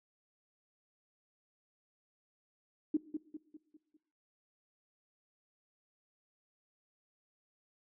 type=tone with echo; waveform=sine; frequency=306 Hz; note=D#4; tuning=29 cents flat; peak=-26 dBFS; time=2.94-2.97 s; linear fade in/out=5 ms; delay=200 ms; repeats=5; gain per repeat=-7 dB; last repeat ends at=3.97 s; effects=noise-tail reverb RT60 0.8 s tail -19 dB re dry